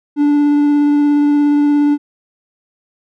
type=tone with vibrato; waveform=triangle; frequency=291.5 Hz; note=D4; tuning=13 cents flat; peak=-7 dBFS; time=0.16-1.98 s; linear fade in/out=50 ms; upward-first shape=triangle; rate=17 Hz; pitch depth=12 cents each way; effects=none